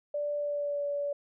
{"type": "tone with pitch glide", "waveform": "sine", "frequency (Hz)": [585, 574], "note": ["D5", "D5"], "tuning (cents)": [-7, -40], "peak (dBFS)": -29, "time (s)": [0.14, 1.13], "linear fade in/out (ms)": 5, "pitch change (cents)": -33, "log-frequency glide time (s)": [0.36, 0.85], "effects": []}